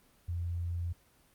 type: tone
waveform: sine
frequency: 86.2 Hz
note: F2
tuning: 22 cents flat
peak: -32 dBFS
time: 0.28-0.93 s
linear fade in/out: 10 ms
effects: pink hiss -65 dBFS RMS until 1.34 s + Opus 24 kbps